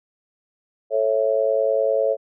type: chord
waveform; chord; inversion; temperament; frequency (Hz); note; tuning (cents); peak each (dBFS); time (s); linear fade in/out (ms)
sine; A major; none; just; 440 / 550 / 660; A4 / C#5 / E5; 0 / -14 / +2; -23 / -19 / -24; 0.9-2.17; 50
effects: none